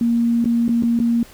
sine tone with dropouts, 234.1 Hz, A#3, 8 cents sharp, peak -14 dBFS, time 0.01-1.23 s, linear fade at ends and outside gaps 2 ms, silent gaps 0.444-0.456 / 0.681-0.691 / 0.825-0.834 / 0.991-1 s, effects pink hiss -45 dBFS RMS until 1.33 s

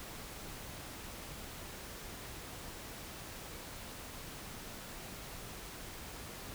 silence, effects pink hiss -47 dBFS RMS until 6.54 s

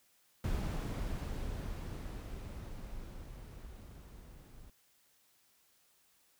brown noise with level ramp, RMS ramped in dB -34 to -55 dBFS, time 0.44-4.7 s, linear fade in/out 2 ms, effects white hiss -70 dBFS RMS until 6.39 s

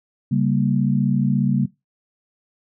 sine chord, G diminished, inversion second, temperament equal, 138.59 / 196 / 233.1 Hz, Db3 / G3 / Bb3, 0 / 0 / 0 cents, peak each -19 / -21 / -21 dBFS, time 0.31-1.66 s, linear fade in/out 10 ms, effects noise-tail reverb RT60 0.2 s tail -19 dB re dry

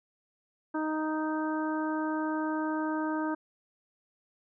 harmonic tone, 311.1 Hz, D#4, in tune, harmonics 1 / 2 / 3 / 4 / 5, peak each -30 / -38 / -36 / -40 / -40 dBFS, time 0.74-3.35 s, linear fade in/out 10 ms, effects none

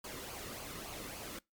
pink noise with flanger, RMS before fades -45 dBFS, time 0.04-1.39 s, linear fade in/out 5 ms, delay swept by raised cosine 0.53 to 1.3 ms, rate 3.5 Hz, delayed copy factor -0.5, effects noise-tail reverb RT60 0.2 s tail -24 dB re dry + MP3 96 kbps

